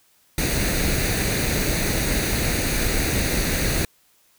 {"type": "noise with comb filter", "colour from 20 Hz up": "pink", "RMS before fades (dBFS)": -22, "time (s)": [0.38, 3.85], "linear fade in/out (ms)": 2, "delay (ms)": 0.47, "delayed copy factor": 0.6, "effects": ["white hiss -60 dBFS RMS until 4.38 s"]}